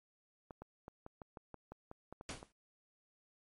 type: clicks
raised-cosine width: 1 ms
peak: -34 dBFS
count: 12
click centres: 0.508 / 0.62 / 0.881 / 1.064 / 1.218 / 1.372 / 1.543 / 1.72 / 1.914 / 2.126 / 2.211 / 2.429 s
type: noise with exponential decay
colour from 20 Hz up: pink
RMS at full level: -40 dBFS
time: 2.29-2.52 s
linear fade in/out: 1 ms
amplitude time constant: 50 ms
effects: MP3 48 kbps